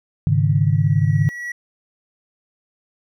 sine chord, Ab suspended fourth, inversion none, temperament equal, 103.83 / 138.59 / 155.56 Hz, Ab2 / Db3 / Eb3, 0 / 0 / 0 cents, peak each -18 dBFS, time 0.27-1.29 s, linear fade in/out 0 ms
triangle tone with exponential growth, 1932 Hz, B6, 39 cents flat, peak -22 dBFS, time 0.32-1.52 s, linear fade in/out 5 ms, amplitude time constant 260 ms
effects none

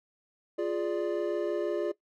triangle chord, D diminished, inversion first, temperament equal, 349.2 / 415.3 / 587.3 Hz, F4 / Ab4 / D5, 0 / 0 / 0 cents, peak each -29 / -31 / -31 dBFS, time 0.58-1.92 s, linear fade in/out 10 ms, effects noise-tail reverb RT60 0.1 s tail -18 dB re dry

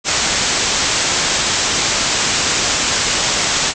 white low-pass noise, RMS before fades -17 dBFS, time 0.04-3.74 s, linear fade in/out 50 ms, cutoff 7800 Hz, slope 96 dB/octave, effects none

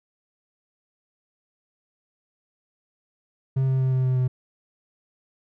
triangle tone with pitch steps, 133 / 131.85 / 130.72 / 129.59 / 128.47 / 127.36 Hz, C3 / C3 / C3 / C3 / C3 / C3, +29 / +14 / -1 / -16 / -31 / -46 cents, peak -17 dBFS, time 3.56-4.28 s, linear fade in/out 10 ms, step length 120 ms, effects none

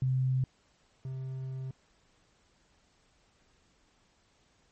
sine / triangle tone pair in turn, 130 / 131.51 Hz, C3 / C3, -11 / +9 cents, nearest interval unison, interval 20 cents, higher second, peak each -25 / -33 dBFS, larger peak first, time 0.02-0.44 / 1.05-1.71 s, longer second, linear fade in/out 2 ms, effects pink hiss -68 dBFS RMS until 4.71 s + MP3 32 kbps

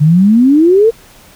sine exponential sweep, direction up, 143.9 to 469.8 Hz, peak -4 dBFS, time 0-0.91 s, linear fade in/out 20 ms, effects pink hiss -41 dBFS RMS until 1.35 s

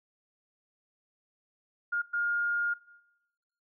sine tone bursts at uneven times, 1417 Hz, F6, 25 cents sharp, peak -27 dBFS, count 2, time 1.92-2.02 / 2.13-2.74 s, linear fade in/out 10 ms, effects noise-tail reverb RT60 1.0 s tail -21 dB re dry

